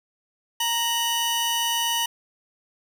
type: tone pair together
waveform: sawtooth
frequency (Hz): 932.3 / 2960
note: A#5 / F#7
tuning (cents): 0 / 0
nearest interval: octave + minor sixth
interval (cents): 2000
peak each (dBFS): -22 / -21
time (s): 0.6-2.06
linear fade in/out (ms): 5
effects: none